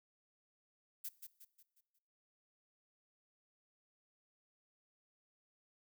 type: noise with echo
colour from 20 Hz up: violet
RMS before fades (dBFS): -43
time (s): 1.04-1.09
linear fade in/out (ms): 10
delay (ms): 180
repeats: 5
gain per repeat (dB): -7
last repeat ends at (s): 1.99
effects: noise-tail reverb RT60 0.9 s tail -20 dB re dry